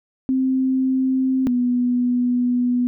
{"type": "tone pair in turn", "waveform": "sine", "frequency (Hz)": [261.6, 246], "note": ["C4", "B3"], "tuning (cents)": [0, -7], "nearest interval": "minor second", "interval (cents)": 107, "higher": "first", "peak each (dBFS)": [-16, -16], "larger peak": "neither", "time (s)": [[0.29, 1.47], [1.47, 2.87]], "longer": "second", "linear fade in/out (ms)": 0, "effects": []}